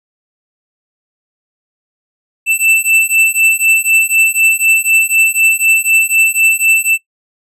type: beating tone pair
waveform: square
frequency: 2658 / 2662 Hz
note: E7 / E7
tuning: +14 / +16 cents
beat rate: 4 Hz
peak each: -12 / -12 dBFS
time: 2.46-6.98 s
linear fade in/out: 50 ms
effects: noise-tail reverb RT60 0.1 s tail -21 dB re dry + resampled to 32000 Hz